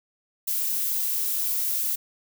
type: noise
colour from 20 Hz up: violet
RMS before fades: -26 dBFS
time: 0.47-1.96 s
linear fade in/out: 10 ms
effects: none